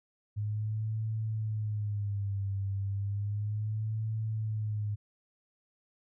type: tone with vibrato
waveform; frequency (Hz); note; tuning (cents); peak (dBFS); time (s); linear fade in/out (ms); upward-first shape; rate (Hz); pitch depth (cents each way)
sine; 104; G#2; +3; -30; 0.36-4.96; 20; sine; 0.33; 98
effects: none